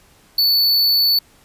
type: tone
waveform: square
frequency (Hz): 4469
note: C#8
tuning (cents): +13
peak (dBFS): -13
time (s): 0.38-1.19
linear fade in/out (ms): 5
effects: pink hiss -52 dBFS RMS until 1.44 s + resampled to 32000 Hz